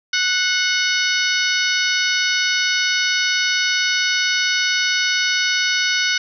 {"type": "harmonic tone with a mistuned harmonic", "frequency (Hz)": 740, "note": "F#5", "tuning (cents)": 0, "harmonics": [2, 3, 4, 5, 6, 7, 8], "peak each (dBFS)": [-21, -23, -24, -25, -26, -26, -27], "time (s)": [0.13, 6.18], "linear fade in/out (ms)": 5, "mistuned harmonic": 3, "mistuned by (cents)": -35, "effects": []}